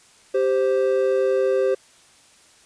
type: tone pair together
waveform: triangle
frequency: 391.5 / 523.3 Hz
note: G4 / C5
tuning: -2 / 0 cents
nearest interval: perfect fourth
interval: 502 cents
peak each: -18 dBFS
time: 0.34-1.75 s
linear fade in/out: 10 ms
effects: white hiss -53 dBFS RMS until 2.65 s + resampled to 22050 Hz